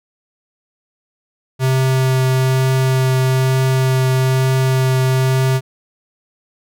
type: tone with vibrato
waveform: square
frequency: 130.8 Hz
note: C3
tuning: in tune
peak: -13 dBFS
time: 1.59-5.61 s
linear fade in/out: 50 ms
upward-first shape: triangle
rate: 1.1 Hz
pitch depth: 9 cents each way
effects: none